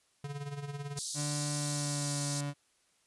square tone with tremolo, 143 Hz, D3, 46 cents flat, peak -36 dBFS, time 0.24-0.99 s, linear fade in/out 2 ms, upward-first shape sine, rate 18 Hz, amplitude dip 65%
white band-pass noise, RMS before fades -39 dBFS, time 0.97-2.41 s, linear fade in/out 5 ms, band 3900 to 10000 Hz, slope 48 dB/octave
35% pulse tone with pitch glide, 146.83 to 143.64 Hz, D3 to D3, 0 to -38 cents, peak -32 dBFS, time 1.14-2.54 s, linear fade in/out 50 ms, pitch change -38 cents, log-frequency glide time 1.56-2.21 s
effects white hiss -71 dBFS RMS until 3.06 s + resampled to 24000 Hz

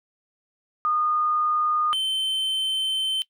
sine / triangle tone pair in turn, 1225 / 3087 Hz, D#6 / G7, -27 / -27 cents, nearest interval octave + major third, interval 1600 cents, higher second, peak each -20 dBFS, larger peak neither, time 0.85-1.93 / 1.93-3.22 s, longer second, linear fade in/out 0 ms, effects noise-tail reverb RT60 0.1 s tail -20 dB re dry

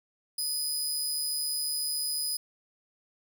20% pulse tone, 4987 Hz, D#8, 3 cents sharp, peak -23 dBFS, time 0.38-2.37 s, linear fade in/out 5 ms, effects none

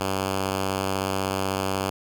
5% pulse tone, 96.2 Hz, G2, 32 cents flat, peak -13 dBFS, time 0-1.9 s, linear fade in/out 5 ms, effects none

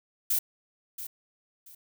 violet noise with echo, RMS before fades -26 dBFS, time 0.3-0.39 s, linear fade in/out 5 ms, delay 680 ms, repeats 2, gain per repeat -12 dB, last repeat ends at 1.75 s, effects none

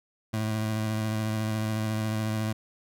25% pulse tone with vibrato, 109 Hz, A2, 16 cents flat, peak -23 dBFS, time 0.33-2.53 s, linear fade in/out 10 ms, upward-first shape sine, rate 14 Hz, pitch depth 21 cents each way, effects none

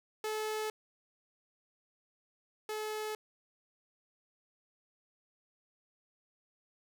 sawtooth tone pair in turn, 431.6 / 429.3 Hz, A4 / A4, -33 / -43 cents, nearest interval unison, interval 10 cents, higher first, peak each -30 / -32 dBFS, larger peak first, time 0.24-0.7 / 2.69-3.15 s, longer neither, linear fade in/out 2 ms, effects none

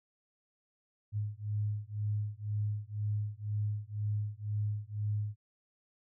sine beating tone pair, 103.83 / 105.83 Hz, G#2 / G#2, 0 / +33 cents, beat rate 2 Hz, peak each -35 / -35 dBFS, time 1.12-5.36 s, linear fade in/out 50 ms, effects none

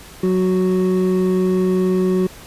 triangle tone pair together, 185 / 370 Hz, F#3 / F#4, 0 / 0 cents, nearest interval octave, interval 1200 cents, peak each -15 dBFS, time 0.23-2.27 s, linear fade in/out 5 ms, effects pink hiss -40 dBFS RMS until 2.46 s + resampled to 32000 Hz

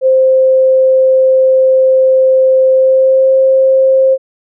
sine tone with pitch glide, 523.3 to 529.4 Hz, C5 to C5, 0 to +20 cents, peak -5 dBFS, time 0.01-4.18 s, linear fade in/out 50 ms, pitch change +20 cents, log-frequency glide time 2.73-3.32 s, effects none

